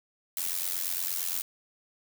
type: noise with amplitude modulation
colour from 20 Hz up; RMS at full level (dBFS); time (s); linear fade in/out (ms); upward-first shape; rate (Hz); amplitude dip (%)
blue; -28; 0.37-1.42; 2; sine; 88.7; 85
effects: none